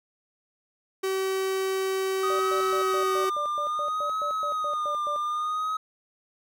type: tone with pitch glide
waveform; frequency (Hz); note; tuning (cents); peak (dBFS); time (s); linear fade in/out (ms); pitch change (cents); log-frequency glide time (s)
45% pulse; 382.3 to 379; G4 to F#4; -43 to +42; -25; 1.03-3.3; 10; -15; 2.19-3.16
type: tone with vibrato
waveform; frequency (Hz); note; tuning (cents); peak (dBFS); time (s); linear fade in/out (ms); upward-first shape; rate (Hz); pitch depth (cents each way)
triangle; 1238; D#6; -9; -24; 2.23-5.77; 5; sine; 0.61; 59
type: tone bursts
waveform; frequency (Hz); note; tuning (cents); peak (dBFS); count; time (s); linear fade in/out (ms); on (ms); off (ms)
sine; 587.3; D5; 0; -32; 14; 2.3-5.162; 0; 93; 120
effects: none